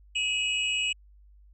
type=tone cluster; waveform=sine; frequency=2533 / 2653 / 2912 / 7760 Hz; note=D#7 / E7 / F#7 / B8; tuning=+30 / +10 / -28 / -31 cents; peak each=-29 / -37 / -28 / -37 dBFS; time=0.15-0.93 s; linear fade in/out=10 ms; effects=added 50 Hz sine -52 dBFS peak until 1.53 s